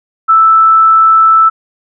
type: tone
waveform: sine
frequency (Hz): 1318.5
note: E6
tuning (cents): 0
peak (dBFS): -3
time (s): 0.28-1.5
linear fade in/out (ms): 20
effects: none